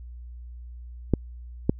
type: clicks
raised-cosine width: 3 ms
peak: -6 dBFS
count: 2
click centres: 1.137 / 1.695 s
effects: added 60 Hz sine -38 dBFS peak until 1.79 s